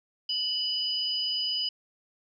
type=tone pair together; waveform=sine; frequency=2966 / 4962 Hz; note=F#7 / D#8; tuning=+4 / -6 cents; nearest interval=major sixth; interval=890 cents; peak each=-30 / -29 dBFS; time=0.29-1.69 s; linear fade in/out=5 ms; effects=none